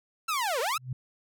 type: linear two-way sweep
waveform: sawtooth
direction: down then up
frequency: 1363 to 440 to 1363 Hz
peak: -23 dBFS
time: 0.28-0.78 s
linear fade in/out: 10 ms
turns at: 0.6 s
type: tone with exponential growth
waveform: sine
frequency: 127.5 Hz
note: C3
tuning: 44 cents flat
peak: -27 dBFS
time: 0.74-0.93 s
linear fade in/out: 5 ms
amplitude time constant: 41 ms
effects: none